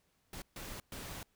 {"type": "noise bursts at uneven times", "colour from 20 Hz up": "pink", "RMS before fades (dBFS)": -45, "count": 3, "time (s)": [[0.33, 0.42], [0.56, 0.8], [0.92, 1.23]], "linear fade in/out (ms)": 2, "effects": ["pink hiss -75 dBFS RMS until 1.35 s"]}